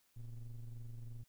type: ring-modulated tone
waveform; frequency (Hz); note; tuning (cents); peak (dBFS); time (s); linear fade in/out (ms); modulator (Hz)
triangle; 63.7; C2; -46; -39; 0.16-1.24; 10; 52.2
effects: white hiss -74 dBFS RMS until 1.28 s